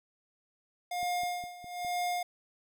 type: tone with tremolo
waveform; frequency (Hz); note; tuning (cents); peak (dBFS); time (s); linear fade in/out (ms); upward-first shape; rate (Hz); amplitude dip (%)
square; 711; F5; +31; -30; 0.91-2.23; 5; sine; 1.1; 85
type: click train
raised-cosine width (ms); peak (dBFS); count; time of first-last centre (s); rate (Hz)
3; -38; 5; 1.03-1.848; 4.89
effects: none